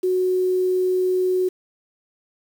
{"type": "tone with quantisation", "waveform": "sine", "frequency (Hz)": 368.6, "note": "F#4", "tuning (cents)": -7, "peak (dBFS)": -17, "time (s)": [0.03, 1.49], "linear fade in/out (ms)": 10, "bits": 7, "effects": []}